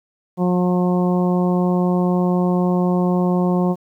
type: harmonic tone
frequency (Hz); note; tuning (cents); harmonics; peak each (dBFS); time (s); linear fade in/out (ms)
179.6; F3; +49; 1 / 2 / 3 / 4 / 5 / 6; -16 / -22 / -26 / -28 / -30 / -32; 0.37-3.76; 50
effects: 9-bit